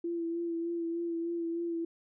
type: tone with vibrato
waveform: sine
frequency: 337.2 Hz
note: E4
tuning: 39 cents sharp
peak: -31 dBFS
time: 0.04-1.85 s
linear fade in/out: 5 ms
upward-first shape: sine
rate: 3.3 Hz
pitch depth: 25 cents each way
effects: none